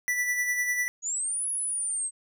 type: tone with tremolo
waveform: square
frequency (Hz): 1970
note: B6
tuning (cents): -5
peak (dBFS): -24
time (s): 0.08-0.88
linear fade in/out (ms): 0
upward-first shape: sine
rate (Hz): 10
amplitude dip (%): 45
type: linear two-way sweep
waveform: sine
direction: up then down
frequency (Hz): 6645 to 10548 to 8200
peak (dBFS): -27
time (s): 1.02-2.11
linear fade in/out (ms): 50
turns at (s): 1.5
effects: none